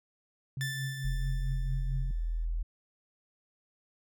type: tone with tremolo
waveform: sine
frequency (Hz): 133.6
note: C3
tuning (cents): +36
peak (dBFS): -31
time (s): 0.57-2.11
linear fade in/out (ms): 2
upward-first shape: triangle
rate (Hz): 4.5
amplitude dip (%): 65
type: tone with exponential decay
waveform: sawtooth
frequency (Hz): 1763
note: A6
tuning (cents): +3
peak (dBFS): -30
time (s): 0.61-2.45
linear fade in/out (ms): 0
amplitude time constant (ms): 400
type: tone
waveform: sine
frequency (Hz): 41.2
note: E1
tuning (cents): 0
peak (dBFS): -29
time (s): 1.04-2.63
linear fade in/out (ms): 10
effects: none

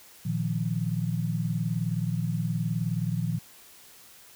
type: chord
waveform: sine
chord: Bb suspended fourth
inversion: none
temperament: equal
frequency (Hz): 116.54 / 155.56 / 174.61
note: Bb2 / Eb3 / F3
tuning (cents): 0 / 0 / 0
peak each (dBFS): -30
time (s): 0.25-3.39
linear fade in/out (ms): 10
effects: white hiss -52 dBFS RMS until 4.35 s

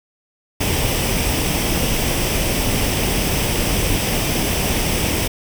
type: noise with comb filter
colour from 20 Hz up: pink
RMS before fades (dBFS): -19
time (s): 0.6-5.28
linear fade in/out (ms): 10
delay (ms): 0.36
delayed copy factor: +0.5
effects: none

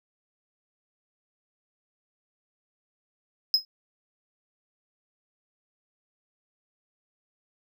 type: tone with exponential decay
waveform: triangle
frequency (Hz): 5110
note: D#8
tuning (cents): +45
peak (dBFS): -13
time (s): 3.54-3.65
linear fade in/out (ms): 1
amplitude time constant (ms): 23
effects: none

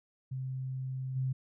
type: tone with level steps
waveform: sine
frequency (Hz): 130.81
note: C3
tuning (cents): 0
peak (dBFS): -34 / -29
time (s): 0.31-1.33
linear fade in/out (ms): 10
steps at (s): 1.15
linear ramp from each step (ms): 20
effects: none

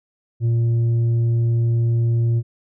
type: tone with tanh clipping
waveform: sine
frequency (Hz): 116.5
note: A#2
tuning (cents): -1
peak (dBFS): -16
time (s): 0.4-2.43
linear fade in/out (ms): 50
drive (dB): 4
effects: none

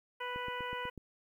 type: harmonic tone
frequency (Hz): 493.9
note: B4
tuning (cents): 0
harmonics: 1 / 2 / 3 / 4 / 5 / 6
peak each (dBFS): -43 / -40 / -44 / -45 / -49 / -47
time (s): 0.2-0.9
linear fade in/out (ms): 10
type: click train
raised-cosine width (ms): 3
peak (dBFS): -33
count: 6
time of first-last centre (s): 0.36-0.977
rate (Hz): 8.1
effects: 11-bit

